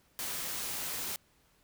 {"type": "noise", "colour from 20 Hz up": "white", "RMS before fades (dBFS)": -37, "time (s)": [0.19, 1.16], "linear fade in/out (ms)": 0, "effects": ["pink hiss -68 dBFS RMS until 1.63 s"]}